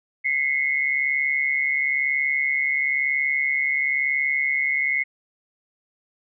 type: tone pair together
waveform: sine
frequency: 2034 / 2175 Hz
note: C7 / C#7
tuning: -50 / -33 cents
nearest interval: minor second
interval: 117 cents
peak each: -23 / -22 dBFS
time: 0.24-5.04 s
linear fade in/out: 20 ms
effects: none